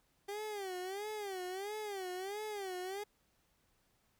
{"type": "tone with vibrato", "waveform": "30% pulse", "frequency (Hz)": 394.3, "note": "G4", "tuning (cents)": 10, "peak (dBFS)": -37, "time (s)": [0.28, 3.04], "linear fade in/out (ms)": 10, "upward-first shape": "sine", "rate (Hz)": 1.5, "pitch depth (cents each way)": 150, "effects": ["pink hiss -75 dBFS RMS until 4.19 s"]}